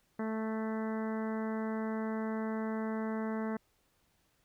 harmonic tone, 220 Hz, A3, in tune, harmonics 1 / 2 / 3 / 4 / 5 / 6 / 7 / 8 / 9, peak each -34 / -40 / -44 / -46 / -48 / -50 / -51 / -52 / -53 dBFS, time 0.19-3.57 s, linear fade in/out 5 ms, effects pink hiss -73 dBFS RMS until 4.44 s

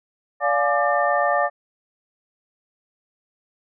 sine tone cluster, 578 / 706 / 845 / 1188 / 1797 Hz, D5 / F5 / G#5 / D6 / A6, -28 / +19 / +30 / +20 / +36 cents, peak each -22 / -22 / -26 / -24 / -25 dBFS, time 0.4-1.5 s, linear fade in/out 50 ms, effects none

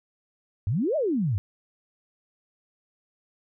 sine exponential two-way sweep, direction up then down, 89 to 659.3 to 89 Hz, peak -22 dBFS, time 0.67-1.38 s, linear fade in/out 0 ms, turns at 0.96 s, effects none

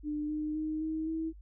sine tone with pitch steps, 299 / 304.6 / 310.3 / 316 / 321.9 Hz, D4 / D#4 / D#4 / D#4 / E4, +31 / -37 / -5 / +27 / -41 cents, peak -31 dBFS, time 0.03-1.33 s, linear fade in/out 50 ms, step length 260 ms, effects noise-tail reverb RT60 0.1 s tail -25 dB re dry + added 50 Hz sine -48 dBFS peak until 1.41 s

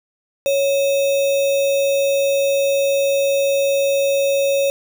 sine tone with sample-and-hold, 554.4 Hz, C#5, in tune, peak -14 dBFS, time 0.46-4.7 s, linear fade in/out 0 ms, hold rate 3150 Hz, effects none

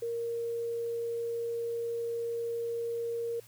sine tone, 466.2 Hz, A#4, in tune, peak -31 dBFS, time 0.02-3.4 s, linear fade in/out 5 ms, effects added 114 Hz sine -58 dBFS peak until 3.47 s + white hiss -58 dBFS RMS until 3.47 s

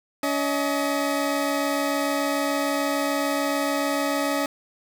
20% pulse tone pair together, 283.1 / 633 Hz, C#4 / D#5, +37 / +30 cents, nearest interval octave + major second, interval 1393 cents, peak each -19 / -22 dBFS, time 0.23-4.46 s, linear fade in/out 2 ms, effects none

